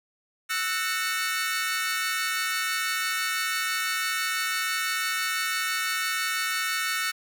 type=chord; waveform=sawtooth; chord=F# dominant seventh; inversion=third; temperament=equal with one note detuned; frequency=1318.5 / 1480 / 1823.1 / 2217 Hz; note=E6 / F#6 / A#6 / C#7; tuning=0 / 0 / -39 / 0 cents; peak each=-28 dBFS; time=0.49-7.12 s; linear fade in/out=20 ms; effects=none